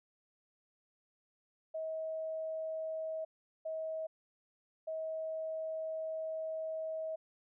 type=tone bursts at uneven times; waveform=sine; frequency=638 Hz; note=D#5; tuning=43 cents sharp; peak=-36 dBFS; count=3; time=1.74-3.25 / 3.65-4.07 / 4.87-7.16 s; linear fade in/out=10 ms; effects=none